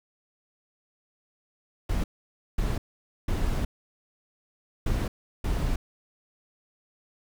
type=noise bursts at uneven times; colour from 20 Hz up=brown; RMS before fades=-26 dBFS; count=5; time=1.89-2.04 / 2.58-2.78 / 3.28-3.65 / 4.86-5.08 / 5.44-5.76 s; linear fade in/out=5 ms; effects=none